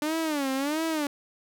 sawtooth tone with vibrato, 293.7 Hz, D4, in tune, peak -22 dBFS, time 0.02-1.07 s, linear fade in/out 2 ms, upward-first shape sine, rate 1.5 Hz, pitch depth 180 cents each way, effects none

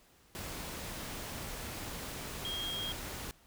sine tone in noise, 3244 Hz, G#7, 41 cents flat, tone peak -36 dBFS, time 2.45-2.92 s, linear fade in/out 0 ms, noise pink, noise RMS -42 dBFS, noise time 0.35-3.31 s, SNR +3 dB, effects pink hiss -64 dBFS RMS until 3.46 s

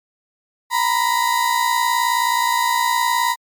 35% pulse tone pair together, 940.8 / 1000 Hz, A#5 / B5, +16 / +21 cents, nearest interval minor second, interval 105 cents, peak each -17 dBFS, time 0.7-3.36 s, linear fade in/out 50 ms, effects MP3 96 kbps

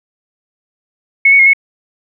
sine tone with pitch steps, 2196 / 2225 / 2150 / 2199 Hz, C#7 / C#7 / C7 / C#7, -17 / +6 / +47 / -14 cents, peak -4 dBFS, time 1.25-1.534 s, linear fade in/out 5 ms, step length 71 ms, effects none

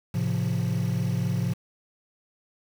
triangle chord, F major, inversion first, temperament equal with one note detuned, 110 / 134.03 / 174.61 Hz, A2 / C3 / F3, 0 / +42 / 0 cents, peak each -25 dBFS, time 0.14-1.54 s, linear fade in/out 10 ms, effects tanh soft clip ceiling -17 dBFS + 7-bit

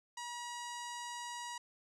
sawtooth tone with low-pass filter, 960 Hz, B5, 49 cents flat, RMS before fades -44 dBFS, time 0.17-1.58 s, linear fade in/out 5 ms, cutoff 7500 Hz, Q 2.2, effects none

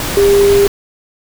sine tone in noise, 401.2 Hz, G4, 40 cents sharp, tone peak -6 dBFS, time 0.17-0.67 s, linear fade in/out 2 ms, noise pink, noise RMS -19 dBFS, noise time 0-0.68 s, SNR +10 dB, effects none

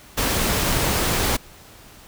pink noise, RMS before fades -21 dBFS, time 0.17-1.37 s, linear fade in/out 10 ms, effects pink hiss -46 dBFS RMS until 2.07 s

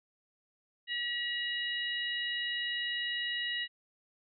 harmonic tone, 960 Hz, B5, 49 cents flat, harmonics 2 / 3 / 4, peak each -35 / -36 / -40 dBFS, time 0.87-3.68 s, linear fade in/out 50 ms, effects none

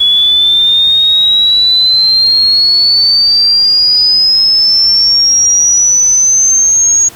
sine exponential sweep, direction up, 3386 to 6645 Hz, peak -5 dBFS, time 0-7.09 s, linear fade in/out 10 ms, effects pink hiss -34 dBFS RMS until 7.15 s

